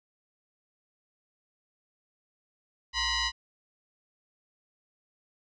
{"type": "tone with frequency modulation", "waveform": "sine", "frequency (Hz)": 1046.5, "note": "C6", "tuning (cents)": 0, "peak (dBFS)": -26, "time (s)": [2.93, 3.32], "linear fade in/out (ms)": 50, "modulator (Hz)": 988, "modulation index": 4.5, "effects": []}